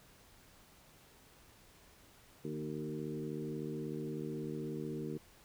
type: harmonic tone with a mistuned harmonic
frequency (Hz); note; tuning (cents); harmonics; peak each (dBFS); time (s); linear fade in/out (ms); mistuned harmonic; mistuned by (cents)
76.3; D#2; -33; 2 / 3 / 4 / 5 / 6; -43 / -44 / -44 / -44 / -47; 2.44-5.18; 10; 4; +19
effects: pink hiss -62 dBFS RMS until 5.44 s